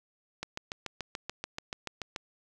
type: click train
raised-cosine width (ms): 0.2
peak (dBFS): -18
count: 13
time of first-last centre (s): 0.43-2.162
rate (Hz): 6.93
effects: none